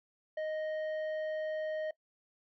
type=tone with tanh clipping; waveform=triangle; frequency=622.3 Hz; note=D#5; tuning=in tune; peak=-35 dBFS; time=0.37-1.91 s; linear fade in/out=5 ms; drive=12 dB; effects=noise-tail reverb RT60 0.1 s tail -20 dB re dry